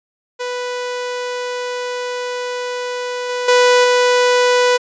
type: tone with level steps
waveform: sawtooth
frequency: 494 Hz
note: B4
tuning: in tune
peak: -17 / -15 / -5 / -7 dBFS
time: 0.39-4.78 s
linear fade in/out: 20 ms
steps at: 3.29 / 3.48 / 3.84 s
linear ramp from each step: 5 ms
effects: resampled to 16000 Hz